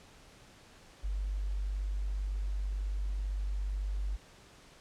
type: tone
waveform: sine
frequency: 49 Hz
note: G1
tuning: in tune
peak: -31 dBFS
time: 1.03-4.17 s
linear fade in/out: 20 ms
effects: pink hiss -57 dBFS RMS until 4.8 s + low-pass 8000 Hz 12 dB/octave